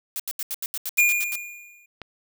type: noise bursts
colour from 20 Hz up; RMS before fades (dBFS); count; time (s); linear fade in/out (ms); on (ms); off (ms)
blue; -29; 11; 0.16-1.356; 0; 36; 80
type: tone with exponential decay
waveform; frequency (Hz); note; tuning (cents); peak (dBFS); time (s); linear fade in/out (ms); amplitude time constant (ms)
square; 2424; D#7; -46; -14; 0.98-1.86; 5; 190
type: click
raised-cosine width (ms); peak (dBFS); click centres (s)
0.3; -20; 2.017
effects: none